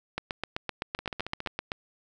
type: two click trains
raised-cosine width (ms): 0.3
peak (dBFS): -14 / -19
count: 13 / 8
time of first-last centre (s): 0.18-1.718 / 0.99-1.473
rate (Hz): 7.8 / 14.5
effects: none